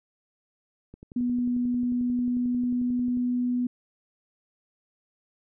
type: click train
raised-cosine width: 3 ms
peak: -31 dBFS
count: 26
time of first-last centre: 0.94-3.172 s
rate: 11.2 Hz
type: tone with pitch glide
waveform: sine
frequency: 244.8 to 246.5 Hz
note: B3 to B3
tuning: -15 to -3 cents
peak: -23 dBFS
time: 1.16-3.67 s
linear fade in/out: 5 ms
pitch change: +12 cents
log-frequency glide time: 1.62-3.18 s
effects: none